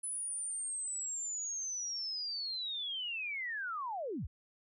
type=linear sweep; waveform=sine; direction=down; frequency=10080 to 36 Hz; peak=-36 dBFS; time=0.03-4.27 s; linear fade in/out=10 ms; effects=none